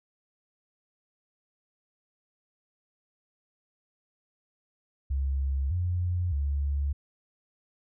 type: tone with pitch steps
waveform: sine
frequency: 68.1 / 88.9 / 70.9 Hz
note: C#2 / F2 / C#2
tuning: -30 / +31 / +40 cents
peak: -25 dBFS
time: 5.1-6.93 s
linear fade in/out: 10 ms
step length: 610 ms
effects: none